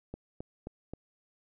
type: click train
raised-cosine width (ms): 2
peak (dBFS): -26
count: 4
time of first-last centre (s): 0.14-0.936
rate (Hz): 3.77
effects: none